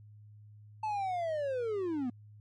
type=linear sweep; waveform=triangle; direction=down; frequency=880 to 233.8 Hz; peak=-29 dBFS; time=0.83-2.1 s; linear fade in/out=5 ms; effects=added 105 Hz sine -51 dBFS peak until 2.4 s + MP3 48 kbps